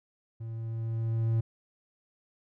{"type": "tone with level ramp", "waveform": "triangle", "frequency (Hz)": 113.4, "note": "A#2", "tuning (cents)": -47, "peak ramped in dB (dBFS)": [-34, -21], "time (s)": [0.4, 1.41], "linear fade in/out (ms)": 10, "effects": []}